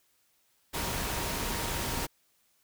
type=tone in noise; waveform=sine; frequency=937 Hz; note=A#5; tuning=9 cents sharp; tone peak=-43 dBFS; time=0.73-2.07 s; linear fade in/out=20 ms; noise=pink; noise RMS=-33 dBFS; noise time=0.73-2.07 s; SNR=-13 dB; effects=white hiss -70 dBFS RMS until 2.63 s